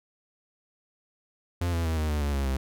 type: tone with pitch steps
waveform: 45% pulse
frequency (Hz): 87.3 / 83.94 / 80.7 / 77.6 / 74.61 / 71.73 / 68.97 / 66.31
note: F2 / E2 / E2 / D#2 / D2 / D2 / C#2 / C2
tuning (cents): 0 / +32 / -36 / -4 / +28 / -40 / -8 / +24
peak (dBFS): -25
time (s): 1.61-2.57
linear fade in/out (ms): 5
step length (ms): 120
effects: none